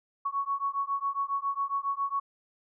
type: beating tone pair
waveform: sine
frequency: 1108.7 / 1116 Hz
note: C#6 / C#6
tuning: 0 / +11 cents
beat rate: 7.3 Hz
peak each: -31 dBFS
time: 0.25-2.2 s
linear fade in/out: 10 ms
effects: none